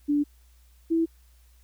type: tone pair in turn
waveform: sine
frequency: 291.3 / 328.8 Hz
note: D4 / E4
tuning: -14 / -4 cents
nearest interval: major second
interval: 210 cents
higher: second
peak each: -20 dBFS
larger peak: neither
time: 0.08-0.24 / 0.9-1.06 s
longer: neither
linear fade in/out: 20 ms
effects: added 60 Hz sine -54 dBFS peak until 1.63 s + white hiss -65 dBFS RMS until 1.63 s